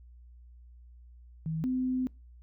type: tone pair in turn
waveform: sine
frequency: 160 / 256 Hz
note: D#3 / C4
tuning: +49 / -38 cents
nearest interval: minor sixth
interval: 813 cents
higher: second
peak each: -30 / -27 dBFS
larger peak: second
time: 1.46-1.64 / 1.64-2.07 s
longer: second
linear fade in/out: 0 ms
effects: noise-tail reverb RT60 0.3 s tail -25 dB re dry + added 60 Hz sine -50 dBFS peak until 2.42 s